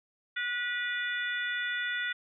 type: harmonic tone with a mistuned harmonic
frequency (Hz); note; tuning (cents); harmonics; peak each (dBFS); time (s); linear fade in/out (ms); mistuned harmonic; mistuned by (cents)
486.5; B4; -26; 3 / 4 / 5 / 6 / 7; -33 / -34 / -42 / -46 / -39; 0.36-2.13; 10; 7; +42
effects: none